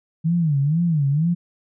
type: tone with vibrato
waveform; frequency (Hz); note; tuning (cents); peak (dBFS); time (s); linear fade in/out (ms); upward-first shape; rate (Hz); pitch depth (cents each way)
sine; 154.8; D#3; -9; -16; 0.24-1.35; 20; sine; 2.1; 200
effects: none